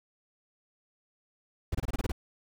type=noise bursts; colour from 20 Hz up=brown; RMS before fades=-29 dBFS; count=8; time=1.72-2.119 s; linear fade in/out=5 ms; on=28 ms; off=25 ms; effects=none

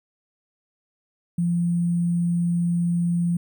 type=tone with sample-and-hold; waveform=sine; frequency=172.4 Hz; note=F3; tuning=22 cents flat; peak=-19 dBFS; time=1.38-3.37 s; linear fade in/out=5 ms; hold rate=8820 Hz; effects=none

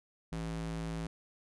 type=tone with high-pass filter; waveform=square; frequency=55 Hz; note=A1; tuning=in tune; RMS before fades=-38 dBFS; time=0.32-1.07 s; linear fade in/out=5 ms; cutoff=110 Hz; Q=5.5; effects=resampled to 24000 Hz

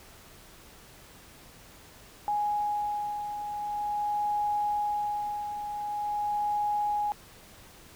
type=beating tone pair; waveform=sine; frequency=830.6 / 831.05 Hz; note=G#5 / G#5; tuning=0 / +1 cents; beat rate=0.45 Hz; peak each=-28 / -36 dBFS; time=2.28-7.12 s; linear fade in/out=0 ms; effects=pink hiss -52 dBFS RMS until 7.95 s

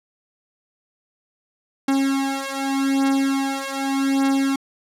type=beating tone pair; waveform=45% pulse; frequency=271.7 / 272.54 Hz; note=C#4 / C#4; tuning=-35 / -29 cents; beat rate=0.84 Hz; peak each=-22 dBFS; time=1.88-4.56 s; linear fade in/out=5 ms; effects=low-pass 12000 Hz 12 dB/octave

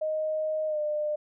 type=tone with pitch glide; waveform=sine; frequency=622.3 to 601.4 Hz; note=D#5 to D5; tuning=0 to +41 cents; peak=-26 dBFS; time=0.01-1.16 s; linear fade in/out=10 ms; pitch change=-59 cents; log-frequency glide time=0.67-0.79 s; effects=none

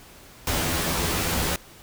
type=noise with comb filter; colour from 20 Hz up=pink; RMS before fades=-25 dBFS; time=0.47-1.56 s; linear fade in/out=2 ms; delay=12 ms; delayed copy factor=+0.95; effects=pink hiss -48 dBFS RMS until 1.82 s

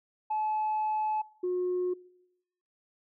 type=tone pair in turn; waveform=sine; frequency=860 / 361.6 Hz; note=A5 / F#4; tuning=-40 / -40 cents; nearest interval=octave + minor third; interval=1500 cents; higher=first; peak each=-26 dBFS; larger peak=neither; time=0.3-1.22 / 1.43-1.94 s; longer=first; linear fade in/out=10 ms; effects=noise-tail reverb RT60 0.9 s tail -24 dB re dry + tanh soft clip ceiling -24 dBFS

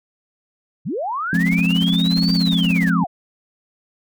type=linear two-way sweep; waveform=sine; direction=up then down; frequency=108.5 to 4699 to 636 Hz; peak=-21 dBFS; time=0.85-3.07 s; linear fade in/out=20 ms; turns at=2.33 s
type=chord; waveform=sine; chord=F minor; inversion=none; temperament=just; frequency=174.61 / 209.5 / 261.9 Hz; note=F3 / Ab3 / C4; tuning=0 / +15 / +2 cents; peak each=-17 / -21 / -22 dBFS; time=1.33-3.04 s; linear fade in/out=2 ms
type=noise with tremolo; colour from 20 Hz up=pink; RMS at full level=-32 dBFS; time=1.34-2.9 s; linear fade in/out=2 ms; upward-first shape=triangle; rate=17 Hz; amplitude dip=100%
effects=none

